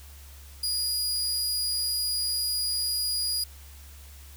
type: tone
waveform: sawtooth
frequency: 4886 Hz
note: D#8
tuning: 32 cents flat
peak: -23 dBFS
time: 0.63-3.44 s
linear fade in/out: 5 ms
effects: added 70 Hz sine -45 dBFS peak until 4.36 s + white hiss -52 dBFS RMS until 4.36 s